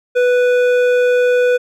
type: tone with hard clipping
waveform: sine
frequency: 493.9 Hz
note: B4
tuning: in tune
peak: -12 dBFS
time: 0.15-1.58 s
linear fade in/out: 20 ms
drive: 10 dB
effects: none